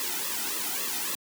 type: noise with flanger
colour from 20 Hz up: white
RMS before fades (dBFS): -31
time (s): 0-1.15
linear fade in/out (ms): 0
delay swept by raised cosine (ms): 1.3 to 1.83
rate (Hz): 3.6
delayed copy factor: -0.95
effects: high-pass 200 Hz 12 dB/octave